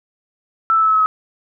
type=tone with pitch steps; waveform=sine; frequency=1326 / 1316.1 / 1306.2 / 1296.5 / 1286.8 / 1277.1 Hz; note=E6 / E6 / E6 / E6 / E6 / D#6; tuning=+10 / -3 / -16 / -29 / -42 / +45 cents; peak=-11 dBFS; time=0.7-1.06 s; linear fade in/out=0 ms; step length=60 ms; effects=none